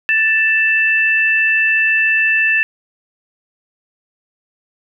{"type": "tone pair together", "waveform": "sine", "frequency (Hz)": [1763, 2653], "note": ["A6", "E7"], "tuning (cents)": [3, 10], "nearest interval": "perfect fifth", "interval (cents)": 707, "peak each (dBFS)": -14, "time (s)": [0.09, 2.63], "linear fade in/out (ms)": 0, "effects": []}